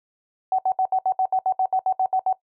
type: tone bursts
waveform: sine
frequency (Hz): 753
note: F#5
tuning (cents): +30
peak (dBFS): -17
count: 14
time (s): 0.52-2.328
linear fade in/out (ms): 2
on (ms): 66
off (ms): 68
effects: noise-tail reverb RT60 0.1 s tail -18 dB re dry